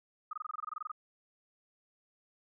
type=tone bursts; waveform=sine; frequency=1244.5 Hz; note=D#6; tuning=in tune; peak=-35 dBFS; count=14; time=0.31-0.917 s; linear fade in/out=5 ms; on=22 ms; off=23 ms; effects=none